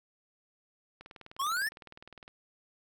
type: click train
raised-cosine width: 0.3 ms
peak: -32 dBFS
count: 26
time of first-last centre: 1.01-2.279 s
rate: 19.7 Hz
type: exponential sweep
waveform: square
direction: up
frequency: 1046.5 to 1833 Hz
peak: -30 dBFS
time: 1.39-1.69 s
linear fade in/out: 10 ms
effects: none